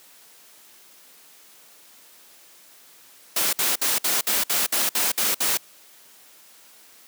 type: noise bursts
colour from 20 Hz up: white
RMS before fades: -22 dBFS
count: 10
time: 3.36-5.573 s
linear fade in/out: 5 ms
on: 170 ms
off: 57 ms
effects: white hiss -51 dBFS RMS until 7.07 s + high-pass 200 Hz 12 dB/octave